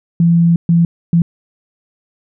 sine tone bursts at uneven times, 169.1 Hz, E3, 44 cents sharp, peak -7 dBFS, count 3, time 0.2-0.56 / 0.69-0.85 / 1.13-1.22 s, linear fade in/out 2 ms, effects none

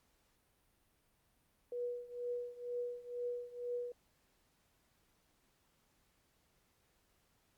sine tone with tremolo, 485.8 Hz, B4, 29 cents flat, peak -35 dBFS, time 1.72-3.92 s, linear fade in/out 2 ms, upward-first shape triangle, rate 2.1 Hz, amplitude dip 90%, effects pink hiss -75 dBFS RMS until 7.57 s + Opus 48 kbps

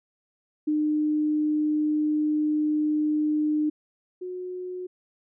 sine tone pair in turn, 303.2 / 364.4 Hz, D#4 / F#4, -45 / -26 cents, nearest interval minor third, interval 319 cents, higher second, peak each -21 / -31 dBFS, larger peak first, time 0.67-3.7 / 4.21-4.87 s, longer first, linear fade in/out 10 ms, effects none

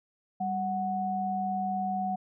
sine tone pair together, 196 / 740 Hz, G3 / F#5, 0 / 0 cents, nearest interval octave + major seventh, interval 2300 cents, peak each -33 / -29 dBFS, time 0.4-2.16 s, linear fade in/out 10 ms, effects none

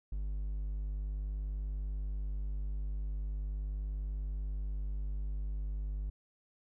triangle tone, 50.2 Hz, G1, 42 cents sharp, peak -32 dBFS, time 0.12-6.1 s, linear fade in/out 5 ms, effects none

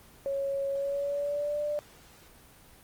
sine tone with pitch glide, 552 to 591.6 Hz, C#5 to D5, -7 to +13 cents, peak -28 dBFS, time 0.26-1.79 s, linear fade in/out 0 ms, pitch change +120 cents, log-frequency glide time 0.72-1.6 s, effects pink hiss -55 dBFS RMS until 2.83 s + Opus 24 kbps

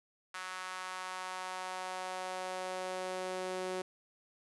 sawtooth tone with high-pass filter sweep, 185 Hz, F#3, in tune, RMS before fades -40 dBFS, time 0.34-3.82 s, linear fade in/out 5 ms, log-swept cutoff 1300 to 400 Hz, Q 1.9, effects resampled to 24000 Hz + 11-bit

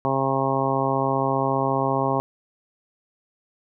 harmonic tone, 134.9 Hz, C#3, 47 cents flat, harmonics 1 / 2 / 3 / 4 / 5 / 6 / 7 / 8, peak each -28 / -28 / -28 / -28 / -28 / -28 / -28 / -28 dBFS, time 0.05-2.2 s, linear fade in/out 0 ms, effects none

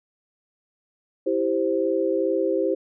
sine chord, C major, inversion first, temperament equal, 329.6 / 392 / 523.3 Hz, E4 / G4 / C5, 0 / 0 / 0 cents, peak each -25 / -24 / -24 dBFS, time 1.26-2.75 s, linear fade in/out 10 ms, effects none

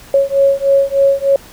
sine beating tone pair, 550 / 553.3 Hz, C#5 / C#5, -14 / -3 cents, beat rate 3.3 Hz, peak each -12 dBFS, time 0.14-1.36 s, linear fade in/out 2 ms, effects pink hiss -39 dBFS RMS until 1.52 s

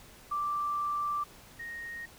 sine tone pair in turn, 1174 / 1863.6 Hz, D6 / A#6, -1 / -1 cents, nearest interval minor sixth, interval 800 cents, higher second, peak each -29 / -38 dBFS, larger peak first, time 0.31-1.24 / 1.59-2.06 s, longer first, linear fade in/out 10 ms, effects pink hiss -54 dBFS RMS until 2.18 s

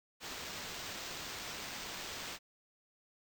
white noise with sample-and-hold, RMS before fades -44 dBFS, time 0.2-2.39 s, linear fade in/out 50 ms, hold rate 11025 Hz, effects none

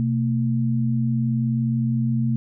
sine tone pair together, 127.12 / 226.5 Hz, C3 / A#3, -50 / -50 cents, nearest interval minor seventh, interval 1000 cents, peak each -21 / -22 dBFS, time 0-2.36 s, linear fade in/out 0 ms, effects none

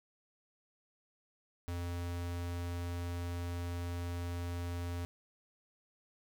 square tone, 87 Hz, F2, 6 cents flat, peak -37 dBFS, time 1.68-5.05 s, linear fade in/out 0 ms, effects none

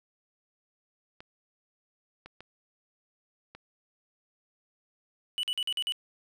clicks, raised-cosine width 0.3 ms, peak -29 dBFS, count 4, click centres 1.205 / 2.26 / 2.406 / 3.55 s
triangle tone bursts, 2960 Hz, F#7, in tune, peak -26 dBFS, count 6, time 5.38-5.922 s, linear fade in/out 0 ms, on 52 ms, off 46 ms
effects none

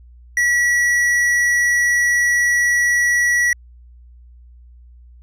sine tone with tanh clipping, 1936 Hz, B6, 35 cents flat, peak -15 dBFS, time 0.37-3.53 s, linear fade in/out 2 ms, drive 11 dB, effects added 60 Hz sine -41 dBFS peak until 5.22 s

